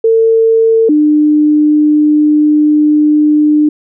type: tone pair in turn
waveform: sine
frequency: 450.5 / 300.7 Hz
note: A4 / D4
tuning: +41 / +41 cents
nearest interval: perfect fifth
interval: 700 cents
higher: first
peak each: -5 dBFS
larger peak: neither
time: 0.04-0.89 / 0.89-3.69 s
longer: second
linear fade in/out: 5 ms
effects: none